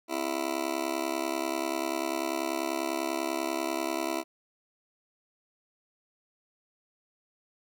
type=tone with amplitude modulation; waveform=20% pulse; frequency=331.3 Hz; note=E4; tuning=9 cents sharp; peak=-20 dBFS; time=0.08-4.24 s; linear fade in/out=50 ms; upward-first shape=sine; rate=70.2 Hz; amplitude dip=95%; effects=none